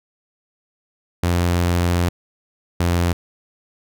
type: tone pair in turn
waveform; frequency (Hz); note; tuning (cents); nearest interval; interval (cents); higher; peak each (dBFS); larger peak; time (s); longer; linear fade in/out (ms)
sawtooth; 87.31 / 86.76; F2 / F2; 0 / -11; unison; 11; first; -12; neither; 1.23-2.09 / 2.8-3.13; first; 5
effects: none